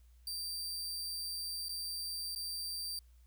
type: tone with dropouts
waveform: sawtooth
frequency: 4683 Hz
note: D8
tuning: 6 cents flat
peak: -35 dBFS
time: 0.27-2.99 s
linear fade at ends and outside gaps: 2 ms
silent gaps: 1.685-1.692 / 2.35-2.359 s
effects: added 60 Hz sine -58 dBFS peak until 3.26 s + white hiss -75 dBFS RMS until 3.26 s